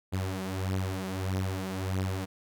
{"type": "beating tone pair", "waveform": "sawtooth", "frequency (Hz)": [94, 95.6], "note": ["F#2", "G2"], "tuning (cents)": [28, -43], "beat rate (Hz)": 1.6, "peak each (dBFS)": [-28, -30], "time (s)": [0.12, 2.26], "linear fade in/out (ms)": 20, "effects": []}